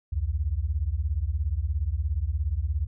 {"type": "beating tone pair", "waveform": "sine", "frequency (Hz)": [65.8, 82.8], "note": ["C2", "E2"], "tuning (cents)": [10, 8], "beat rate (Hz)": 17, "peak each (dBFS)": -27, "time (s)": [0.12, 2.87], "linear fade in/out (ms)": 10, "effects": []}